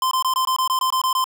square tone bursts, 1037 Hz, C6, 16 cents flat, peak -18 dBFS, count 11, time 0.02-1.242 s, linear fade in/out 2 ms, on 92 ms, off 21 ms, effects none

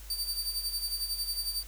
sawtooth tone with tremolo, 4633 Hz, D8, 24 cents flat, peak -26 dBFS, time 0.1-1.63 s, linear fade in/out 2 ms, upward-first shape sine, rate 11 Hz, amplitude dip 65%, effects added 50 Hz sine -44 dBFS peak until 1.67 s + white hiss -52 dBFS RMS until 1.67 s

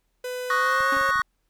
45% pulse tone with pitch glide, 500 to 542.1 Hz, B4 to C#5, +21 to -39 cents, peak -29 dBFS, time 0.24-1.11 s, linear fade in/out 5 ms, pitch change +140 cents, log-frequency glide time 0.52-0.93 s
triangle chord, D# minor seventh, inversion third, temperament equal, 1108.7 / 1244.5 / 1480 / 1864.7 Hz, C#6 / D#6 / F#6 / A#6, 0 / 0 / 0 / 0 cents, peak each -22 / -26 / -23 / -26 dBFS, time 0.5-1.22 s, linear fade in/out 2 ms
clicks, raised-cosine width 5 ms, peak -31 dBFS, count 6, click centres 0.806 / 0.968 / 1.012 / 1.091 / 1.158 / 1.195 s
square tone with exponential decay, 277.2 Hz, C#4, in tune, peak -30 dBFS, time 0.92-1.14 s, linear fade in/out 5 ms, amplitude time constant 47 ms
effects added 41 Hz sine -70 dBFS peak until 1.49 s + pink hiss -75 dBFS RMS until 1.49 s

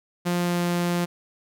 sawtooth tone with pitch glide, 175.6 to 174.49 Hz, F3 to F3, +10 to -1 cents, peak -18 dBFS, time 0.25-1.06 s, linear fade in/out 20 ms, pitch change -11 cents, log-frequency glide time 0.38-0.62 s, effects none

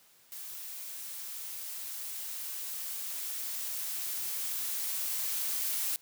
blue noise with level ramp, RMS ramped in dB -43 to -32 dBFS, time 0.32-5.96 s, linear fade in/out 0 ms, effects white hiss -62 dBFS RMS until 6.01 s + high-pass 100 Hz 12 dB/octave

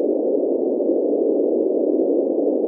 white band-pass noise, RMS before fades -19 dBFS, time 0-2.67 s, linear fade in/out 0 ms, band 270 to 540 Hz, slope 48 dB/octave, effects none

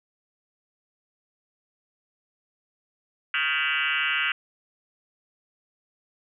sine tone with frequency modulation, 2143 Hz, C7, 41 cents sharp, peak -22 dBFS, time 3.34-4.32 s, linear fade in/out 2 ms, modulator 147 Hz, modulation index 5.6, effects none

